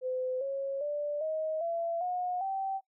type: tone with pitch steps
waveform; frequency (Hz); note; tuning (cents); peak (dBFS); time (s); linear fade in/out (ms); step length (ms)
sine; 511 / 547.7 / 587 / 629.1 / 674.3 / 722.7 / 774.5; C5 / C#5 / D5 / D#5 / E5 / F#5 / G5; -41 / -21 / -1 / +19 / +39 / -41 / -21; -30; 0.01-2.81; 50; 400
effects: noise-tail reverb RT60 0.1 s tail -18 dB re dry